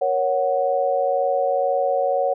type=chord; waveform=sine; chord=F# major; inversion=first; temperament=equal with one note detuned; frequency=472.4 / 554.4 / 740 Hz; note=A#4 / C#5 / F#5; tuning=+23 / 0 / 0 cents; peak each=-26 / -20 / -22 dBFS; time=0.01-2.34 s; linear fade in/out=10 ms; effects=none